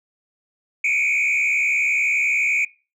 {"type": "tone with frequency modulation", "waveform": "sine", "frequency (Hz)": 2349, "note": "D7", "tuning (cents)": 0, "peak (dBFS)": -14, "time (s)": [0.84, 2.65], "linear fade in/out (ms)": 5, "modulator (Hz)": 68.8, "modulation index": 2.1, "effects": ["noise-tail reverb RT60 0.3 s tail -22 dB re dry", "tanh soft clip ceiling -16 dBFS"]}